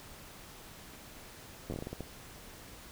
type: slowing click train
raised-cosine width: 2 ms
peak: -25 dBFS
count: 10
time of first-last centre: 1.7-2.007 s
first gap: 10 ms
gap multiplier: 1.29
effects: pink hiss -51 dBFS RMS until 2.91 s